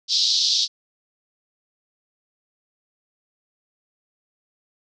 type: band-pass noise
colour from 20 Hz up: white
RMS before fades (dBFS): -20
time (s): 0.08-0.68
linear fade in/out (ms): 50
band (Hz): 3600 to 5300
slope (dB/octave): 48
effects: none